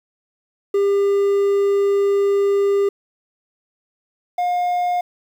triangle tone pair in turn, 400 / 712.7 Hz, G4 / F5, +35 / +35 cents, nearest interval minor seventh, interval 1000 cents, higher second, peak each -12 / -15 dBFS, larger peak first, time 0.74-2.89 / 4.38-5.01 s, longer first, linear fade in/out 5 ms, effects 8-bit

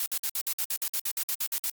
blue noise bursts, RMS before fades -29 dBFS, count 15, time 0-1.699 s, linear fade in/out 2 ms, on 61 ms, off 56 ms, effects Opus 48 kbps

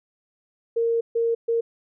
sine tone bursts at uneven times, 462.2 Hz, A#4, 15 cents flat, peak -19 dBFS, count 3, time 0.76-1.01 / 1.15-1.35 / 1.48-1.61 s, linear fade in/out 10 ms, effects none

